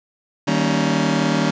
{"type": "chord", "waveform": "sawtooth", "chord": "Eb dominant seventh", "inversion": "none", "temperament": "just", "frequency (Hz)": [155.56, 194.45, 233.3, 280], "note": ["Eb3", "G3", "Bb3", "Db4"], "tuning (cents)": [0, -14, 2, 18], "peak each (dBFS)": -18, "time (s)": [0.47, 1.51], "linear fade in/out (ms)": 10, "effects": ["resampled to 16000 Hz", "8-bit"]}